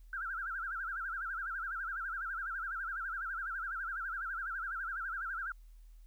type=tone with vibrato; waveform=sine; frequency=1457 Hz; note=F#6; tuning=27 cents flat; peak=-36 dBFS; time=0.13-5.52 s; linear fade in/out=2 ms; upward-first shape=sine; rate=12 Hz; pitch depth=180 cents each way; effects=added 40 Hz sine -52 dBFS peak until 6.06 s + white hiss -75 dBFS RMS until 6.06 s